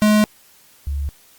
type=tone pair in turn; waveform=square / sine; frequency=212 / 70.75 Hz; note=G#3 / C#2; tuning=+36 / +36 cents; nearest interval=octave + perfect fifth; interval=1900 cents; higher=first; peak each=-12 / -20 dBFS; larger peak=first; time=0.02-0.24 / 0.87-1.09 s; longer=neither; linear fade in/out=0 ms; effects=white hiss -51 dBFS RMS until 1.38 s + Opus 48 kbps